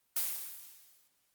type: noise with exponential decay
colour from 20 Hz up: blue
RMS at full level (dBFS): -30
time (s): 0.16-1.08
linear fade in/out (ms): 5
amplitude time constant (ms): 200
effects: white hiss -75 dBFS RMS until 1.34 s + Opus 32 kbps